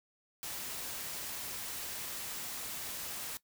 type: noise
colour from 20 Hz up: white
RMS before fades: -41 dBFS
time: 0.43-3.37 s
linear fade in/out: 0 ms
effects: noise-tail reverb RT60 0.1 s tail -18 dB re dry